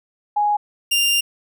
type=tone pair in turn; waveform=sine / sawtooth; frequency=830.6 / 2794 Hz; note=G#5 / F7; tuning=0 / 0 cents; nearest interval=octave + major sixth; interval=2100 cents; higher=second; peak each=-15 / -12 dBFS; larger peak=second; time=0.36-0.57 / 0.91-1.21 s; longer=second; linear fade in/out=10 ms; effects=none